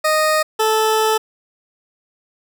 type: tone pair in turn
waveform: 20% pulse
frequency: 620 / 437.3 Hz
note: D#5 / A4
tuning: -6 / -11 cents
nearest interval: tritone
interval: 605 cents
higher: first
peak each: -9 dBFS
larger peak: neither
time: 0.04-0.43 / 0.59-1.18 s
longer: second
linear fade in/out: 10 ms
effects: none